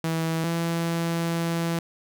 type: tone pair in turn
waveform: sawtooth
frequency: 162.9 / 167.48 Hz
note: E3 / E3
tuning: -20 / +28 cents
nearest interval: unison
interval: 48 cents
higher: second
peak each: -20 dBFS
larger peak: neither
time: 0.04-0.44 / 0.44-1.79 s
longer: second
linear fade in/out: 2 ms
effects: none